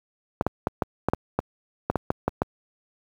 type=clicks; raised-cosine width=1 ms; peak=-7 dBFS; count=12; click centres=0.411 / 0.466 / 0.671 / 0.822 / 1.086 / 1.135 / 1.39 / 1.9 / 1.957 / 2.104 / 2.28 / 2.419 s; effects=high-pass 60 Hz 12 dB/octave + 8-bit

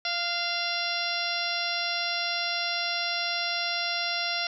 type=harmonic tone with a mistuned harmonic; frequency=691 Hz; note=F5; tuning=19 cents flat; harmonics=1 / 2 / 3 / 4 / 5 / 6 / 7 / 8; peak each=-35 / -35 / -35 / -35 / -35 / -35 / -35 / -35 dBFS; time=0.05-4.47 s; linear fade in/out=2 ms; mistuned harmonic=2; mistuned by=+27 cents; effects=none

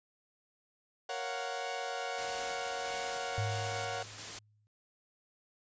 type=chord; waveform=sawtooth; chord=Gb major seventh; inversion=first; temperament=equal; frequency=466.2 / 554.4 / 698.5 / 740 Hz; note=Bb4 / Db5 / F5 / Gb5; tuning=0 / 0 / 0 / 0 cents; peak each=-39 / -38 / -40 / -35 dBFS; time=1.09-4.03 s; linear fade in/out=5 ms
type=noise with tremolo; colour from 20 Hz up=white; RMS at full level=-42 dBFS; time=2.18-4.39 s; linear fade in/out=5 ms; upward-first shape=square; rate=1.5 Hz; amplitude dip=35%
type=tone with exponential decay; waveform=sine; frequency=105.6 Hz; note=G#2; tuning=29 cents sharp; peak=-30 dBFS; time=3.38-4.67 s; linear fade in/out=0 ms; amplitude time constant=280 ms
effects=resampled to 16000 Hz

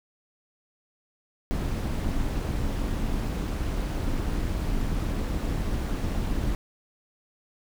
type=noise with amplitude modulation; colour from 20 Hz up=brown; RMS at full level=-25 dBFS; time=1.51-6.55 s; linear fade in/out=0 ms; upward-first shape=sine; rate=249 Hz; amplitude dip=55%; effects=none

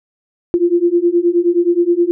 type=beating tone pair; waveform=sine; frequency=341.7 / 351.2 Hz; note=F4 / F4; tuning=-38 / +10 cents; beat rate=9.5 Hz; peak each=-14 / -13 dBFS; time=0.54-2.11 s; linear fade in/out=0 ms; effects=none

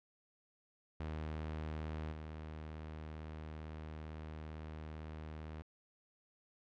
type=tone with level steps; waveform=sawtooth; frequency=77.78 Hz; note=D#2; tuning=in tune; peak=-36 / -41 dBFS; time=1-5.62 s; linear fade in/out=0 ms; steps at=2.11 s; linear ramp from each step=20 ms; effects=low-pass 3000 Hz 12 dB/octave

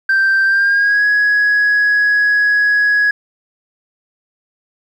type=tone with pitch glide; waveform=sine; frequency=1568 to 1670.9 Hz; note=G6 to G#6; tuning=0 to +10 cents; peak=-8 dBFS; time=0.09-3.11 s; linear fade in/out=5 ms; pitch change=+110 cents; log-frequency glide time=0.45-1.05 s; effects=tanh soft clip ceiling -8 dBFS + 8-bit

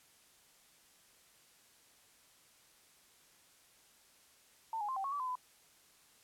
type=tone with pitch steps; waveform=sine; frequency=897 / 829 / 1051 / 777 / 1101 / 1151 / 1021 / 1005 Hz; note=A5 / G#5 / C6 / G5 / C#6 / D6 / C6 / B5; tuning=+33 / -3 / +7 / -16 / -12 / -35 / -43 / +30 cents; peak=-35 dBFS; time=4.73-5.354 s; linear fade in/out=2 ms; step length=78 ms; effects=white hiss -65 dBFS RMS until 6.23 s + low-pass 12000 Hz 12 dB/octave

